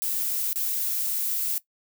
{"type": "noise with dropouts", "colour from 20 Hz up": "violet", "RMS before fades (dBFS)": -27, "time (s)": [0.02, 1.58], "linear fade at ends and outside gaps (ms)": 0, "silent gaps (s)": [0.53, 0.558], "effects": ["noise-tail reverb RT60 0.1 s tail -17 dB re dry"]}